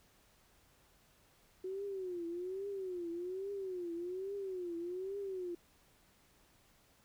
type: tone with vibrato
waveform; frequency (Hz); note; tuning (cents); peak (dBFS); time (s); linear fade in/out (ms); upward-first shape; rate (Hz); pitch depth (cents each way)
sine; 368.1; F#4; -9; -38; 1.64-5.55; 5; triangle; 1.2; 170
effects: pink hiss -68 dBFS RMS until 7.04 s